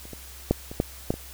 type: clicks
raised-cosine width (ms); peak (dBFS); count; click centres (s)
2; -30 / -24 / -6 / -23 / -8 / -9 / -21; 7; 0.054 / 0.133 / 0.51 / 0.715 / 0.801 / 1.105 / 1.14
effects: added 65 Hz sine -45 dBFS peak until 1.33 s + white hiss -45 dBFS RMS until 1.33 s

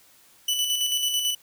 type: tone with tremolo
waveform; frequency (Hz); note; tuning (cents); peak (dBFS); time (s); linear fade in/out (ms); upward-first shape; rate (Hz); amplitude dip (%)
sawtooth; 2977; F#7; +10; -18; 0.48-1.35; 5; square; 9.1; 40
effects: white hiss -56 dBFS RMS until 1.42 s

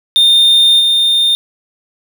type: tone with level steps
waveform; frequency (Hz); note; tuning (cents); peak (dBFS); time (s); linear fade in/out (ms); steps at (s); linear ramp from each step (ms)
triangle; 3633; A#7; -45; -4 / -7; 0.16-1.35; 0; 0.79; 20
effects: none

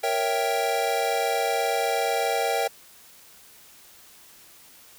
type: chord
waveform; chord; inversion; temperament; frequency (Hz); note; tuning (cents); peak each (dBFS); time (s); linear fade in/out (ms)
square; A# diminished seventh; none; equal; 466.2 / 554.4 / 659.3 / 784; A#4 / C#5 / E5 / G5; 0 / 0 / 0 / 0; -29 / -31 / -30 / -27; 0.03-2.68; 10
effects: white hiss -51 dBFS RMS until 4.98 s

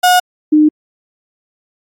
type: tone pair in turn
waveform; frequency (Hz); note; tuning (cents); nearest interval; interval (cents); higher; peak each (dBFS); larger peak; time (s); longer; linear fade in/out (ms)
35% pulse / sine; 724 / 304.4; F#5 / D#4; -38 / -38; octave + minor third; 1500; first; -5; neither; 0.03-0.2 / 0.52-0.69; neither; 10
effects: AAC 64 kbps

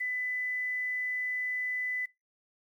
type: tone with quantisation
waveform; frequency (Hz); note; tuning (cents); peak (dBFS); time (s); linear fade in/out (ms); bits
sine; 2000; B6; +21; -30; 0-2.06; 10; 10
effects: noise-tail reverb RT60 0.2 s tail -21 dB re dry

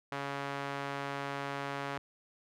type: tone with band-pass filter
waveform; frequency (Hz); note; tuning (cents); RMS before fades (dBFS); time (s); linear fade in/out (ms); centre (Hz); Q
sawtooth; 140; C#3; +18; -38; 0.12-1.98; 2; 1300; 0.77
effects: none

